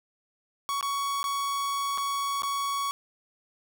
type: tone with dropouts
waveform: 45% pulse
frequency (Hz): 1119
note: C#6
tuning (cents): +16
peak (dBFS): -27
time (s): 0.69-2.91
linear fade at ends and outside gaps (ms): 0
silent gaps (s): 0.81-0.827 / 1.23-1.241 / 1.976-1.981 / 2.421-2.433
effects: none